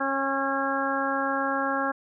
harmonic tone, 272.8 Hz, C#4, 28 cents flat, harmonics 1 / 2 / 3 / 4 / 5 / 6, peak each -31 / -31 / -31 / -31 / -31 / -31 dBFS, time 0-1.92 s, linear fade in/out 10 ms, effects none

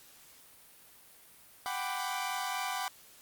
sawtooth chord, G major seventh, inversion third, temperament equal with one note detuned, 740 / 784 / 995.8 / 1174.7 Hz, F#5 / G5 / B5 / D6, 0 / 0 / +14 / 0 cents, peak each -35 / -35 / -35 / -36 dBFS, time 1.66-2.88 s, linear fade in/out 0 ms, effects white hiss -57 dBFS RMS until 3.21 s + Opus 48 kbps

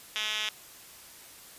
5% pulse tone with band-pass filter, 214 Hz, A3, 48 cents flat, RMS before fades -32 dBFS, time 0.16-0.49 s, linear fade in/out 0 ms, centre 3600 Hz, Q 4.4, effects white hiss -50 dBFS RMS until 1.58 s + resampled to 32000 Hz

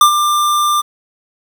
square tone with ADSR envelope, 1190 Hz, D6, 22 cents sharp, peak -3 dBFS, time 0.01-0.82 s, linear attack 3 ms, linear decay 89 ms, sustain -9 dB, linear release 19 ms, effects 7-bit

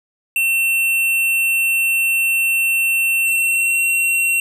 square tone with pitch glide, 2700 to 2728 Hz, E7 to F7, +41 to -41 cents, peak -15 dBFS, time 0.36-4.4 s, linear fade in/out 2 ms, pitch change +18 cents, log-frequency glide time 3.22-3.83 s, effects none

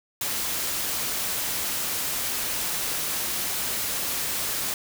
white noise, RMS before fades -28 dBFS, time 0.21-4.74 s, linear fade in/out 2 ms, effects none

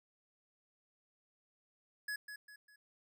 square tone with echo, 1688 Hz, G#6, 28 cents sharp, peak -38 dBFS, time 2.08-2.16 s, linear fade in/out 5 ms, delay 200 ms, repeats 3, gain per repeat -8 dB, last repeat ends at 2.76 s, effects none

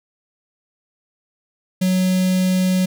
square tone with notch filter, 185 Hz, F#3, in tune, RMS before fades -17 dBFS, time 1.81-2.86 s, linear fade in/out 10 ms, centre 1100 Hz, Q 0.53, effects none

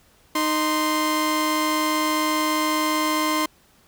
sawtooth tone pair together, 309 / 1044 Hz, D#4 / C6, -12 / -4 cents, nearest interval octave + major sixth, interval 2108 cents, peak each -19 dBFS, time 0.35-3.46 s, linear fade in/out 5 ms, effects pink hiss -57 dBFS RMS until 3.87 s

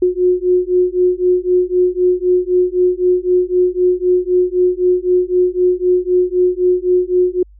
sine beating tone pair, 360 / 363.9 Hz, F#4 / F#4, -47 / -29 cents, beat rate 3.9 Hz, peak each -14 dBFS, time 0.02-7.43 s, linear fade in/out 5 ms, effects added 50 Hz sine -40 dBFS peak until 7.59 s

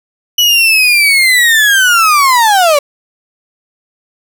35% pulse linear sweep, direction down, 2960 to 554.4 Hz, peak -4 dBFS, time 0.38-2.79 s, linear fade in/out 5 ms, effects none

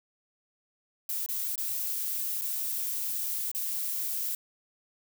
violet noise with dropouts, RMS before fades -32 dBFS, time 1.09-4.35 s, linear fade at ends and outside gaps 2 ms, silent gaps 1.262-1.288 / 1.557-1.578 / 2.413-2.418 / 3.515-3.548 s, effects none

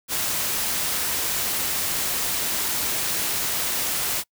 white noise, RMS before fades -25 dBFS, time 0.08-4.24 s, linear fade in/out 50 ms, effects noise-tail reverb RT60 0.1 s tail -25 dB re dry

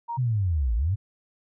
sine tone, 937 Hz, A#5, 9 cents sharp, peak -28 dBFS, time 0.08-0.18 s, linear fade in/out 20 ms
sine linear two-way sweep, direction down then up, 132.8 to 51.91 to 106.7 Hz, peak -21 dBFS, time 0.17-0.96 s, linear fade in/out 20 ms, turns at 0.75 s
effects none

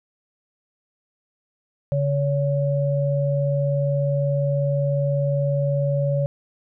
sine tone pair together, 141.7 / 564.3 Hz, C#3 / C#5, +38 / +31 cents, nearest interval 2 octaves, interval 2393 cents, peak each -20 / -23 dBFS, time 1.92-6.26 s, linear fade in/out 0 ms, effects none

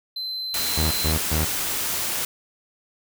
triangle tone, 4073 Hz, C8, 47 cents flat, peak -26 dBFS, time 0.16-1.12 s, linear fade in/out 5 ms
white noise, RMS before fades -26 dBFS, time 0.54-2.25 s, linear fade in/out 2 ms
sawtooth tone bursts, 78.3 Hz, D#2, 11 cents sharp, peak -17 dBFS, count 3, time 0.77-1.45 s, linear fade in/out 10 ms, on 140 ms, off 130 ms
effects none

